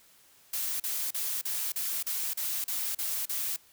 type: noise bursts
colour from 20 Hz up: blue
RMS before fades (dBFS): -32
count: 10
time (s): 0.53-3.563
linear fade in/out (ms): 5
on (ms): 270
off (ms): 37
effects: white hiss -60 dBFS RMS until 3.72 s